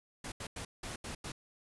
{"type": "noise bursts at uneven times", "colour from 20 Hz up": "pink", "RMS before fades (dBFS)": -42, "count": 6, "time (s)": [[0.24, 0.32], [0.4, 0.47], [0.56, 0.65], [0.83, 0.96], [1.04, 1.15], [1.24, 1.32]], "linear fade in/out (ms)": 5, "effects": ["resampled to 24000 Hz"]}